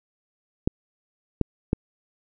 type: clicks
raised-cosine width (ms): 3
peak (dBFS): -7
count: 3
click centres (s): 0.675 / 1.413 / 1.731
effects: none